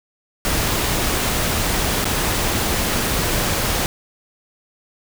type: noise with dropouts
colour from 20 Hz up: pink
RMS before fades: -20 dBFS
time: 0.45-3.86 s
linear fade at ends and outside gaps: 0 ms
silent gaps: 2.044-2.054 s
effects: none